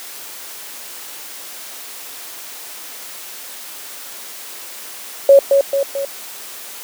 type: tone with echo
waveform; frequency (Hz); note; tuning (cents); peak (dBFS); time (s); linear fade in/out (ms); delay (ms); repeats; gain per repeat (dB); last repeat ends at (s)
sine; 554; C#5; -1; -3; 5.29-5.39; 2; 220; 3; -5; 6.05
effects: white hiss -33 dBFS RMS until 6.83 s + high-pass 300 Hz 12 dB/octave